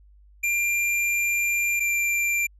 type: tone pair in turn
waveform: square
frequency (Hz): 2384 / 2368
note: D7 / D7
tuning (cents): +25 / +14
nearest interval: unison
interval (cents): 11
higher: first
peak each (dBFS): -22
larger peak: neither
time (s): 0.43-1.8 / 1.8-2.47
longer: first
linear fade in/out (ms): 10
effects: added 50 Hz sine -50 dBFS peak until 2.59 s + resampled to 32000 Hz